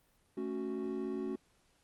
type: chord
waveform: triangle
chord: F# minor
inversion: first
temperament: equal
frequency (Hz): 220 / 277.2 / 370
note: A3 / C#4 / F#4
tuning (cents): 0 / 0 / 0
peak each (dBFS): -39 / -38 / -36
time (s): 0.37-1.36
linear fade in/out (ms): 5
effects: pink hiss -71 dBFS RMS until 1.83 s + Opus 32 kbps